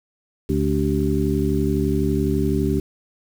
harmonic tone with a mistuned harmonic, 71.9 Hz, D2, 36 cents flat, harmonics 1 / 2 / 3 / 4 / 5, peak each -24 / -24 / -24 / -24 / -24 dBFS, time 0.49-2.8 s, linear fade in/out 5 ms, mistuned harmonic 5, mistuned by +120 cents, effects 7-bit

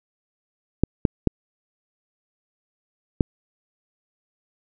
clicks, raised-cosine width 3 ms, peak -3 dBFS, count 4, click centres 0.836 / 1.052 / 1.273 / 3.208 s, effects none

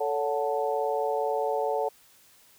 harmonic tone with a mistuned harmonic, 146.83 Hz, D3, in tune, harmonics 3 / 4 / 5 / 6, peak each -29 / -30 / -31 / -32 dBFS, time 0-1.89 s, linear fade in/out 10 ms, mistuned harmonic 4, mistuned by -67 cents, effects white hiss -58 dBFS RMS until 2.58 s

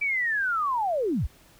sine linear sweep, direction down, 2335 to 32.93 Hz, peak -23 dBFS, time 0.01-1.27 s, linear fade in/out 10 ms, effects pink hiss -56 dBFS RMS until 1.59 s

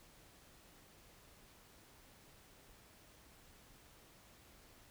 silence, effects pink hiss -63 dBFS RMS until 4.9 s

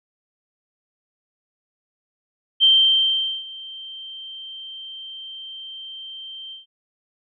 sine tone with ADSR envelope, 3136 Hz, G7, in tune, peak -10 dBFS, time 2.6-6.66 s, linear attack 35 ms, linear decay 800 ms, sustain -23 dB, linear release 140 ms, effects none

